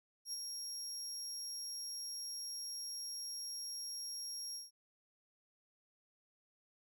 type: tone with ADSR envelope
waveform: 30% pulse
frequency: 5588 Hz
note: F8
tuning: in tune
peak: -34 dBFS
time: 0.25-4.71 s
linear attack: 79 ms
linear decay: 27 ms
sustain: -4 dB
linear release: 160 ms
effects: none